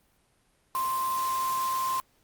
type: tone in noise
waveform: sine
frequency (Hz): 1046.5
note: C6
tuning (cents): 0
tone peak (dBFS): -26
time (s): 0.75-2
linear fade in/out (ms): 0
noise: white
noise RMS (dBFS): -38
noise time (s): 0.75-2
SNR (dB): +9
effects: pink hiss -67 dBFS RMS until 2.23 s + Opus 32 kbps